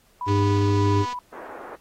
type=tone with tremolo; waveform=sine; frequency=987.8 Hz; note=B5; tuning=in tune; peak=-25 dBFS; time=0.21-1.19 s; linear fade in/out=2 ms; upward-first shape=sine; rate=1.7 Hz; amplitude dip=40%
type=harmonic tone; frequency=100.6 Hz; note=G2; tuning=45 cents sharp; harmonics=1 / 3 / 4; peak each=-19 / -24 / -25 dBFS; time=0.26-1.06 s; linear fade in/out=50 ms
type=click train; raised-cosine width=0.2 ms; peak=-21 dBFS; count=209; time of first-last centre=0.28-1.129 s; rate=245 Hz
type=band-pass noise; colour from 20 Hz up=pink; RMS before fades=-39 dBFS; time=1.32-1.76 s; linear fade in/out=10 ms; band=340 to 1500 Hz; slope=24 dB/octave
effects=pink hiss -60 dBFS RMS until 1.8 s + AAC 48 kbps